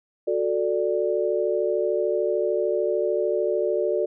sine chord, D major, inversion first, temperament just, 367.1 / 440.5 / 587.3 Hz, F#4 / A4 / D5, -14 / +2 / 0 cents, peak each -25 dBFS, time 0.27-4.06 s, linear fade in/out 10 ms, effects none

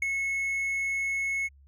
triangle tone with ADSR envelope, 2189 Hz, C#7, 22 cents flat, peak -21 dBFS, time 0.02-1.49 s, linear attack 4 ms, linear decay 14 ms, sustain -4 dB, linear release 32 ms, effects added 69 Hz sine -53 dBFS peak until 1.67 s

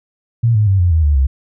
sine tone with pitch steps, 116.54 / 106.25 / 96.87 / 88.32 / 80.52 / 73.42 / 66.93 Hz, A#2 / G#2 / G2 / F2 / E2 / D2 / C2, 0 / +40 / -20 / +20 / -40 / 0 / +40 cents, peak -9 dBFS, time 0.43-1.27 s, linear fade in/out 10 ms, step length 120 ms, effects none

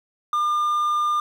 triangle tone, 1203 Hz, D6, 41 cents sharp, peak -17 dBFS, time 0.33-1.2 s, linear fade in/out 2 ms, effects 9-bit

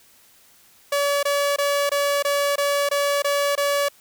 sawtooth tone bursts, 570 Hz, C#5, 48 cents sharp, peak -15 dBFS, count 9, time 0.92-3.886 s, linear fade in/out 5 ms, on 310 ms, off 22 ms, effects white hiss -54 dBFS RMS until 4 s

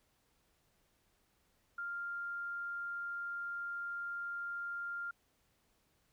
sine tone, 1396.9 Hz, F6, in tune, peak -38 dBFS, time 1.78-5.11 s, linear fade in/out 5 ms, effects pink hiss -75 dBFS RMS until 6.12 s

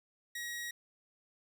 sawtooth tone, 1900 Hz, A#6, 33 cents sharp, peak -35 dBFS, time 0.35-0.71 s, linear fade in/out 5 ms, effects none

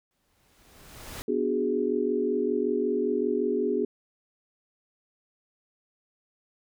pink noise with exponential growth, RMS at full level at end -37 dBFS, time 0.11-1.22 s, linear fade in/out 0 ms, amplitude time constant 240 ms
sine chord, G# half-diminished seventh, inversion first, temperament equal, 246.9 / 293.7 / 370 / 415.3 Hz, B3 / D4 / F#4 / G#4, 0 / 0 / 0 / 0 cents, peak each -30 / -32 / -29 / -27 dBFS, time 1.28-3.85 s, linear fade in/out 5 ms
effects none

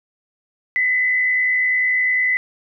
sine tone with frequency modulation, 2010 Hz, B6, 30 cents sharp, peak -15 dBFS, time 0.76-2.37 s, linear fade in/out 0 ms, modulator 68.7 Hz, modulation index 0.59, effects none

